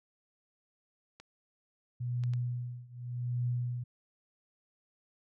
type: clicks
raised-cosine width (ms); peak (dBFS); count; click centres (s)
0.2; -32; 3; 1.2 / 2.237 / 2.336
type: tone with tremolo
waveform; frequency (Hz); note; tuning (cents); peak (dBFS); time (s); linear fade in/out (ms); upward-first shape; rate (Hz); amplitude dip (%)
sine; 122.3; B2; -16; -28; 2-3.84; 10; triangle; 0.85; 95
effects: none